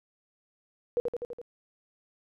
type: tone with echo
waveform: sine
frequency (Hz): 481.6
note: B4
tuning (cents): -44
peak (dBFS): -23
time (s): 0.97-1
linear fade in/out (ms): 0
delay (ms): 83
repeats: 5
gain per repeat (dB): -3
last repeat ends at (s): 1.415
effects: none